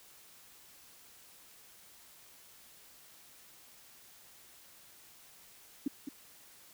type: tone with echo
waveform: sine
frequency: 280 Hz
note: C#4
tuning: 18 cents sharp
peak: -28 dBFS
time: 5.86-5.88 s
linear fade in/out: 5 ms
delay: 210 ms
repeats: 1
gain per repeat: -8 dB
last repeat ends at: 6.09 s
effects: white hiss -58 dBFS RMS until 6.73 s